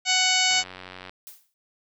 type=harmonic tone; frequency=743 Hz; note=F#5; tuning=7 cents sharp; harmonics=1 / 2 / 3 / 4 / 5 / 6 / 7 / 8 / 9 / 10; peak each=-29 / -31 / -25 / -25 / -30 / -27 / -31 / -30 / -31 / -30 dBFS; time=0.05-0.64 s; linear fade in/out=50 ms
type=click train; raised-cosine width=0.3 ms; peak=-23 dBFS; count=55; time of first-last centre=0.51-1.095 s; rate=92.3 Hz
type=noise with exponential decay; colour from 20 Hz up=blue; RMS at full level=-39 dBFS; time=1.27-1.54 s; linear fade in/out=0 ms; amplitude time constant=57 ms
effects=none